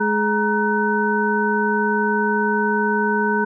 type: tone cluster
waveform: sine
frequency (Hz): 210.3 / 421.2 / 940 / 1506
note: G#3 / G#4 / A#5 / F#6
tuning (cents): +22 / +24 / +14 / +30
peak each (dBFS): -22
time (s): 0-3.45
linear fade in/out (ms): 10
effects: none